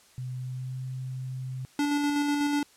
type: tone with pitch glide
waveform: sine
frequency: 127.1 to 129.47 Hz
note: C3 to C3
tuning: -50 to -18 cents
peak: -32 dBFS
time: 0.18-1.65 s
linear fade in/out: 0 ms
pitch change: +32 cents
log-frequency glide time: 0.36-0.79 s
type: tone with tremolo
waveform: square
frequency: 290 Hz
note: D4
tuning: 22 cents flat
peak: -24 dBFS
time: 1.79-2.63 s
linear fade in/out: 2 ms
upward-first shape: square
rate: 8.1 Hz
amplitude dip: 25%
effects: white hiss -58 dBFS RMS until 2.76 s + low-pass 10000 Hz 12 dB/octave